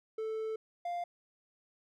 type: tone pair in turn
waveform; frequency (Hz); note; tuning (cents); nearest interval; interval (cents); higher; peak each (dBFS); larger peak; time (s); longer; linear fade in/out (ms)
triangle; 440 / 698.5; A4 / F5; 0 / 0; minor sixth; 800; second; -32 / -32; neither; 0.18-0.56 / 0.85-1.04; first; 5
effects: none